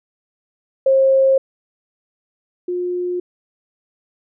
sine tone pair in turn, 535 / 357.1 Hz, C5 / F4, +38 / +39 cents, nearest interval perfect fifth, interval 699 cents, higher first, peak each -10 / -19 dBFS, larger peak first, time 0.86-1.38 / 2.68-3.2 s, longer neither, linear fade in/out 5 ms, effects none

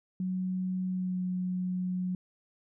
sine tone with pitch glide, 185 to 182.56 Hz, F#3 to F#3, 0 to -23 cents, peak -29 dBFS, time 0.2-2.15 s, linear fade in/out 2 ms, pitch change -23 cents, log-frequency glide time 0.87-1.22 s, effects none

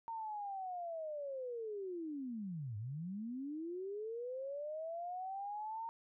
sine linear two-way sweep, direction down then up, 922 to 99.7 to 922 Hz, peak -40 dBFS, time 0.08-5.89 s, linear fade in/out 0 ms, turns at 2.77 s, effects none

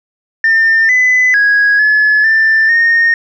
sine tone with pitch steps, 1803 / 2008 / 1657 / 1711 / 1778 / 1844 Hz, A6 / B6 / G#6 / A6 / A6 / A#6, +42 / +28 / -4 / -49 / +18 / -19 cents, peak -5 dBFS, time 0.44-3.14 s, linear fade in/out 2 ms, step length 450 ms, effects tanh soft clip ceiling -4 dBFS

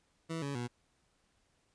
20% pulse tone with pitch steps, 163.7 / 140.87 / 121.23 Hz, E3 / C#3 / B2, -12 / +28 / -32 cents, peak -31 dBFS, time 0.29-0.68 s, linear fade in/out 20 ms, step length 130 ms, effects pink hiss -74 dBFS RMS until 1.74 s + resampled to 22050 Hz

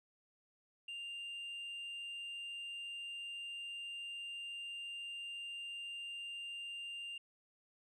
sine tone with frequency modulation, 2794 Hz, F7, in tune, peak -40 dBFS, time 0.88-7.18 s, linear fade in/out 5 ms, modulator 85.6 Hz, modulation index 0.23, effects tanh soft clip ceiling -42 dBFS

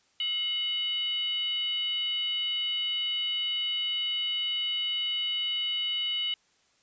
sine tone with frequency modulation, 2960 Hz, F#7, in tune, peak -27 dBFS, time 0.2-6.34 s, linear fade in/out 2 ms, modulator 818 Hz, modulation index 0.52, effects white hiss -67 dBFS RMS until 6.82 s + resampled to 16000 Hz

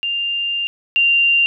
sine tone pair in turn, 2795 / 2779 Hz, F7 / F7, +1 / -9 cents, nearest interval unison, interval 10 cents, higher first, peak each -18 / -11 dBFS, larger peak second, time 0.03-0.67 / 0.96-1.46 s, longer first, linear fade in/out 0 ms, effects none

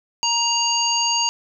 harmonic tone, 939 Hz, A#5, 12 cents sharp, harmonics 1 / 3 / 5 / 7, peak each -23 / -23 / -23 / -23 dBFS, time 0.23-1.29 s, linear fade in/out 0 ms, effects none

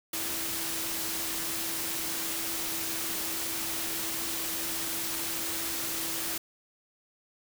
sine tone in noise, 329.8 Hz, E4, 1 cent sharp, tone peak -43 dBFS, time 0.13-6.38 s, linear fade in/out 5 ms, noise white, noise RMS -33 dBFS, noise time 0.13-6.38 s, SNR -13 dB, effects none

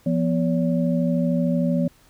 sine tone cluster, 172.6 / 245.7 / 568 Hz, F3 / B3 / C#5, -20 / -9 / +42 cents, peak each -21 / -22 / -27 dBFS, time 0.06-1.88 s, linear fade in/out 5 ms, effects pink hiss -56 dBFS RMS until 2.09 s

